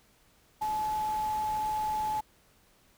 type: tone in noise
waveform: sine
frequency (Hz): 858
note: A5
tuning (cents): -44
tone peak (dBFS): -28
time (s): 0.61-2.21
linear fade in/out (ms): 10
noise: pink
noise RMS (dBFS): -45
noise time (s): 0.61-2.21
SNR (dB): +14
effects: pink hiss -64 dBFS RMS until 2.97 s